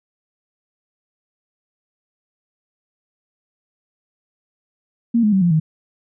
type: tone with pitch steps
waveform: sine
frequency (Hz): 233.1 / 211.3 / 191.54 / 173.62 / 157.38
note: A#3 / G#3 / G3 / F3 / D#3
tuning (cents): 0 / +30 / -40 / -10 / +20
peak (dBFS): -12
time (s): 5.14-5.6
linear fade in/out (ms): 10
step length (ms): 92
effects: none